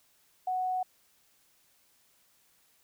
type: tone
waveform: sine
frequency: 740 Hz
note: F#5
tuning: in tune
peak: -28 dBFS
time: 0.47-0.83 s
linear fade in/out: 5 ms
effects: white hiss -67 dBFS RMS until 2.83 s